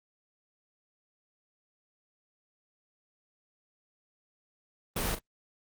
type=noise with echo; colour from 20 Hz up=pink; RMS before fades=-31 dBFS; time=4.96-5.15 s; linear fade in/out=5 ms; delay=40 ms; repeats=1; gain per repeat=-11 dB; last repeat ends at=5.19 s; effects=Opus 24 kbps